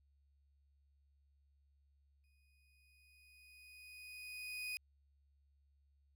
35% pulse tone with exponential growth, 2489 Hz, D#7, in tune, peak -38 dBFS, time 2.24-4.77 s, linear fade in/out 0 ms, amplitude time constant 550 ms, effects added 70 Hz sine -70 dBFS peak until 6.15 s

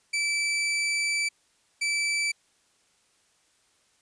sawtooth tone pair in turn, 2319 / 2319 Hz, D7 / D7, -22 / -22 cents, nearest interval unison, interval 0 cents, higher neither, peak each -21 dBFS, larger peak neither, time 0.13-1.29 / 1.81-2.32 s, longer first, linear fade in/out 10 ms, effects white hiss -66 dBFS RMS until 4.01 s + resampled to 22050 Hz

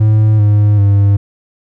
triangle tone with pitch steps, 107.9 / 104.1 / 100.44 Hz, A2 / G#2 / G2, -33 / +5 / +43 cents, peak -4 dBFS, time 0-1.17 s, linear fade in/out 10 ms, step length 390 ms, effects none

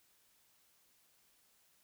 silence, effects white hiss -71 dBFS RMS until 1.83 s

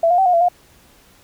sine tone with pitch steps, 667 / 709 / 767 / 719 / 677 / 711 Hz, E5 / F5 / G5 / F#5 / E5 / F5, +20 / +26 / -38 / -50 / +46 / +31 cents, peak -11 dBFS, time 0.03-0.486 s, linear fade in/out 5 ms, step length 76 ms, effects pink hiss -51 dBFS RMS until 1.23 s

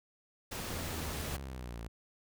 pink noise, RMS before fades -40 dBFS, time 0.51-1.37 s, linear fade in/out 10 ms
sawtooth linear sweep, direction down, 88 to 55 Hz, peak -37 dBFS, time 0.7-1.88 s, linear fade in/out 5 ms
effects none

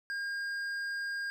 sine tone with hard clipping, 1614 Hz, G#6, 50 cents flat, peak -35 dBFS, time 0.1-1.3 s, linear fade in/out 0 ms, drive 7 dB, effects none

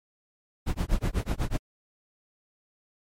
brown noise with tremolo, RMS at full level -23 dBFS, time 0.66-1.58 s, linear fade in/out 20 ms, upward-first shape sine, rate 8.1 Hz, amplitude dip 100%, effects MP3 64 kbps

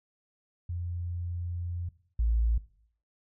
sine tone pair in turn, 87.1 / 56.55 Hz, F2 / A1, -4 / +48 cents, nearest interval perfect fifth, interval 748 cents, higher first, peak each -31 / -23 dBFS, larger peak second, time 0.69-1.89 / 2.19-2.58 s, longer first, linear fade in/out 5 ms, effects noise-tail reverb RT60 0.6 s tail -18 dB re dry

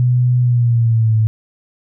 sine tone with pitch glide, 124 to 109.84 Hz, B2 to A2, +7 to -3 cents, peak -10 dBFS, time 0-1.27 s, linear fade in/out 0 ms, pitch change -210 cents, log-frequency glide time 0.4-1.16 s, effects none

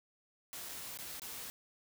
white noise with dropouts, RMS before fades -45 dBFS, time 0.53-1.5 s, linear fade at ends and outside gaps 0 ms, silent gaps 0.688-0.692 / 0.974-0.988 / 1.197-1.219 s, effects none

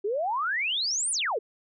sine exponential two-way sweep, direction up then down, 383.6 to 9880 to 383.6 Hz, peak -25 dBFS, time 0.04-1.39 s, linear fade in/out 10 ms, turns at 1.11 s, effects none

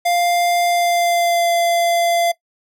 square tone with pitch glide, 698.5 to 686.5 Hz, F5 to F5, 0 to -30 cents, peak -15 dBFS, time 0.05-2.32 s, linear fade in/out 10 ms, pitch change -30 cents, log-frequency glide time 0.66-1.53 s, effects noise-tail reverb RT60 0.1 s tail -19 dB re dry

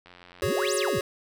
click train, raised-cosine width 0.3 ms, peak -32 dBFS, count 62, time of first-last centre 0.06-0.747 s, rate 88.8 Hz
square chord, F# suspended second, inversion none, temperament equal, 370 / 415.3 / 554.4 Hz, F#4 / G#4 / C#5, 0 / 0 / 0 cents, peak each -30 dBFS, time 0.42-1.01 s, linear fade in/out 2 ms
sine exponential two-way sweep, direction up then down, 66.9 to 11130 to 86.7 Hz, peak -29 dBFS, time 0.43-0.99 s, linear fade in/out 5 ms, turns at 0.75 s
effects none

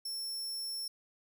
sawtooth tone, 5400 Hz, E8, 41 cents sharp, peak -34 dBFS, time 0.05-0.88 s, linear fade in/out 5 ms, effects none

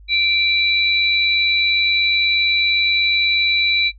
sine tone pair together, 2345 / 3944 Hz, D7 / B7, -3 / -3 cents, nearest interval major sixth, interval 900 cents, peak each -17 dBFS, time 0.08-3.92 s, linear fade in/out 50 ms, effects noise-tail reverb RT60 0.1 s tail -22 dB re dry + added 50 Hz sine -40 dBFS peak until 3.98 s

